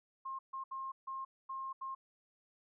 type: tone bursts at uneven times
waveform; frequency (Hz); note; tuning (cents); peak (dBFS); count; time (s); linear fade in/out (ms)
sine; 1067; C6; +34; -39; 6; 0.25-0.39 / 0.53-0.64 / 0.71-0.92 / 1.07-1.25 / 1.49-1.73 / 1.81-1.95; 10
effects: none